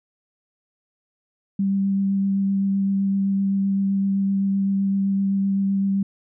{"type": "tone with vibrato", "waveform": "sine", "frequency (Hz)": 196, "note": "G3", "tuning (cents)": 0, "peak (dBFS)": -18, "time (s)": [1.59, 6.03], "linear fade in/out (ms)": 5, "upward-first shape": "sine", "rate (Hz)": 7.8, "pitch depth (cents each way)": 10, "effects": []}